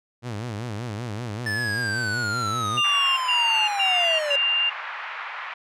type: tone with vibrato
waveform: sawtooth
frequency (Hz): 112.3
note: A2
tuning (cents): +36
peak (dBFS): -25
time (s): 0.22-2.82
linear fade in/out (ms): 50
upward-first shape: sine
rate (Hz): 5.2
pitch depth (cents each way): 180
type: linear sweep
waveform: square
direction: down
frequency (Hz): 1760 to 554.4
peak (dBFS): -25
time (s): 1.46-4.36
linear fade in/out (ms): 5
type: tone bursts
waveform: sine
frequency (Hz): 2794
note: F7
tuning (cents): 0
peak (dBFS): -19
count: 4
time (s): 2.77-4.7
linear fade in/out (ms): 10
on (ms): 400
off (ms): 110
type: band-pass noise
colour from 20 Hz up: white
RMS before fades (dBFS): -34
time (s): 2.84-5.54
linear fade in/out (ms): 5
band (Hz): 830 to 2200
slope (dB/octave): 24
effects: low-pass 8000 Hz 12 dB/octave